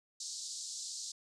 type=band-pass noise; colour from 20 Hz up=white; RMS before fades=-43 dBFS; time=0.2-1.12 s; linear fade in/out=5 ms; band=4000 to 8000 Hz; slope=48 dB/octave; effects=none